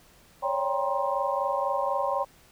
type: tone cluster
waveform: sine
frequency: 548 / 572 / 788 / 955 / 1054 Hz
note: C#5 / D5 / G5 / A#5 / C6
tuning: -20 / -46 / +9 / +42 / +12 cents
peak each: -31 dBFS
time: 0.42-2.25 s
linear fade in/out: 20 ms
effects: pink hiss -57 dBFS RMS until 2.51 s